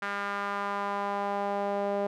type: tone with band-pass filter sweep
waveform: sawtooth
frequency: 201.3 Hz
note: G3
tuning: 46 cents sharp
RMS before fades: -31 dBFS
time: 0.02-2.07 s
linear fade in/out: 5 ms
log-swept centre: 1500 to 590 Hz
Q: 2.3
effects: none